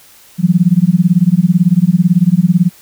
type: tone with tremolo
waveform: sine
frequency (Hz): 177.3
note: F3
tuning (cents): +26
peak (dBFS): -3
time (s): 0.38-2.71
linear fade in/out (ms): 50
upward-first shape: sine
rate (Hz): 18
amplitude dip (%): 100
effects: white hiss -43 dBFS RMS until 2.81 s